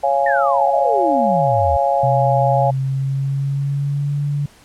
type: chord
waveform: sine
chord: Db major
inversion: none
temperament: just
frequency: 554.4 / 693 / 831.5 Hz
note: Db5 / F5 / Ab5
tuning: 0 / -14 / +2 cents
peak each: -18 dBFS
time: 0.03-2.71 s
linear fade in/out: 10 ms
type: exponential sweep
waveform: sine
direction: down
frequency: 1864.7 to 71.5 Hz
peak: -19 dBFS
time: 0.26-1.77 s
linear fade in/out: 5 ms
type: tone with pitch glide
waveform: sine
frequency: 130.81 to 144.31 Hz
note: C3 to D3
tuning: 0 to -30 cents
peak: -17 dBFS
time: 2.03-4.46 s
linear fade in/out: 5 ms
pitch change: +170 cents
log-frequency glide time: 2.41-4.2 s
effects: pink hiss -48 dBFS RMS until 4.64 s + low-pass 11000 Hz 12 dB/octave

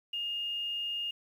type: tone with quantisation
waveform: sine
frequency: 2835 Hz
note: F7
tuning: 25 cents sharp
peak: -32 dBFS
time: 0.13-1.11 s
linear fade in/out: 5 ms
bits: 10
effects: none

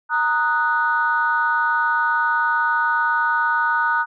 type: chord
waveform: sine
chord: D# minor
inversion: second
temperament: equal with one note detuned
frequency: 927 / 1244.5 / 1480 Hz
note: A#5 / D#6 / F#6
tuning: -10 / 0 / 0 cents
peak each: -21 / -22 / -19 dBFS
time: 0.09-4.06 s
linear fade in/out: 50 ms
effects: tanh soft clip ceiling -7 dBFS

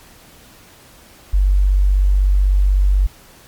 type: tone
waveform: sine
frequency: 48.05 Hz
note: G1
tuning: 34 cents flat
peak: -10 dBFS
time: 1.33-3.07 s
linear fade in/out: 10 ms
effects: pink hiss -45 dBFS RMS until 3.47 s + MP3 96 kbps

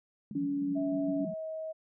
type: band-pass noise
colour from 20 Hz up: white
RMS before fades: -42 dBFS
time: 0.31-1.34 s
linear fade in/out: 2 ms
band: 160 to 210 Hz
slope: 96 dB/octave
type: tone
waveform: sine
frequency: 283.2 Hz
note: C#4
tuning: 37 cents sharp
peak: -29 dBFS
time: 0.35-1.25 s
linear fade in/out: 5 ms
type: tone with pitch glide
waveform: sine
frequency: 650 to 635.9 Hz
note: E5 to D#5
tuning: -24 to +38 cents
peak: -35 dBFS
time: 0.75-1.73 s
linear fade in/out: 20 ms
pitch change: -38 cents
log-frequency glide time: 1.02-1.46 s
effects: none

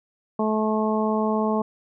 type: harmonic tone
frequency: 216.5 Hz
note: A3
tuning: 28 cents flat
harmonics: 1 / 2 / 3 / 4 / 5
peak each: -23 / -26 / -28 / -29 / -30 dBFS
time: 0.39-1.62 s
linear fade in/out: 5 ms
effects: none

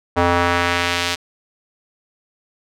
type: tone with band-pass filter sweep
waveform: square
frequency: 87.2 Hz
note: F2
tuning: 2 cents flat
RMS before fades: -18 dBFS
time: 0.16-1.16 s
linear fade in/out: 20 ms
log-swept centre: 850 to 4000 Hz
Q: 0.92
effects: none

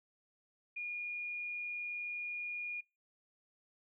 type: tone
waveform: sine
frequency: 2433 Hz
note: D#7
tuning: 39 cents flat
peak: -38 dBFS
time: 0.76-2.81 s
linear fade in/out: 10 ms
effects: noise-tail reverb RT60 0.3 s tail -26 dB re dry

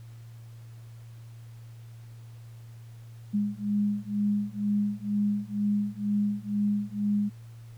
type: beating tone pair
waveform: sine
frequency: 204.9 / 207 Hz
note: G#3 / G#3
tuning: -23 / -5 cents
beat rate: 2.1 Hz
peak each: -28 / -28 dBFS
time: 3.33-7.3 s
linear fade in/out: 20 ms
effects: added 115 Hz sine -43 dBFS peak until 7.77 s + pink hiss -61 dBFS RMS until 7.77 s

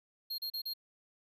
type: tone bursts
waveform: square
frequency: 4237 Hz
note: C8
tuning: 21 cents sharp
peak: -36 dBFS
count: 4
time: 0.3-0.737 s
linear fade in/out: 10 ms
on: 83 ms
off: 35 ms
effects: none

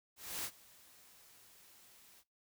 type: noise with ADSR envelope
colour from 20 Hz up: white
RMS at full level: -39 dBFS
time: 0.16-2.24 s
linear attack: 280 ms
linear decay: 66 ms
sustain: -23 dB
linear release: 52 ms
effects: noise-tail reverb RT60 0.2 s tail -19 dB re dry

